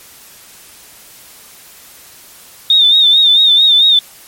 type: tone with vibrato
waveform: sine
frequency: 3639 Hz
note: A#7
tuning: 42 cents flat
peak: -5 dBFS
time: 2.7-3.99 s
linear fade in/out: 2 ms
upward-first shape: sine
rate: 4.5 Hz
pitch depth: 67 cents each way
effects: white hiss -39 dBFS RMS until 4.27 s + MP3 64 kbps